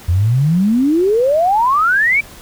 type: exponential sweep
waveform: sine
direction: up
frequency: 82.41 to 2360 Hz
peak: -10 dBFS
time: 0.08-2.21 s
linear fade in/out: 10 ms
effects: pink hiss -38 dBFS RMS until 2.41 s